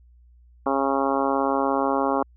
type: harmonic tone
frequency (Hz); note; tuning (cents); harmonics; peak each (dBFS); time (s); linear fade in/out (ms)
136.9; C#3; -21; 2 / 3 / 4 / 5 / 6 / 7 / 8 / 9 / 10; -26 / -28 / -27 / -30 / -27 / -31 / -28 / -35 / -35; 0.66-2.23; 5
effects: added 60 Hz sine -50 dBFS peak until 2.36 s